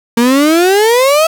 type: exponential sweep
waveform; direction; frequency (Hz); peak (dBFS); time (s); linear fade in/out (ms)
35% pulse; up; 229.1 to 659.3; -5; 0.17-1.27; 5
effects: none